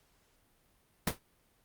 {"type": "noise with exponential decay", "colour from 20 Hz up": "pink", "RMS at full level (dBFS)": -25, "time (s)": [1.07, 1.19], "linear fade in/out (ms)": 5, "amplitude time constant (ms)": 24, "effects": ["pink hiss -70 dBFS RMS until 1.64 s", "Opus 48 kbps"]}